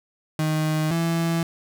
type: tone pair in turn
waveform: 35% pulse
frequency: 155.56 / 166.49 Hz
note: D#3 / E3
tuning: 0 / +18 cents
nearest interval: minor second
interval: 118 cents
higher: second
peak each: -19 dBFS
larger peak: neither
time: 0.39-0.91 / 0.91-1.43 s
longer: neither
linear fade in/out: 2 ms
effects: none